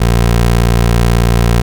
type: tone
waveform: 20% pulse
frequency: 58.27 Hz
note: A#1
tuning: in tune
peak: -3 dBFS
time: 0-1.62 s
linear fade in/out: 10 ms
effects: none